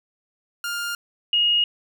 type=tone pair in turn; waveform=sawtooth / sine; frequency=1406 / 2869 Hz; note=F6 / F7; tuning=+11 / +46 cents; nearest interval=octave; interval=1235 cents; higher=second; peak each=-22 / -16 dBFS; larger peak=second; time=0.64-0.95 / 1.33-1.64 s; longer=neither; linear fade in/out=2 ms; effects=none